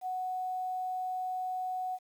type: tone with quantisation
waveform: sine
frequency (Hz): 740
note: F#5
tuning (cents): 0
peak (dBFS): -32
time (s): 0.01-1.99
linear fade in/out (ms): 50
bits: 10
effects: none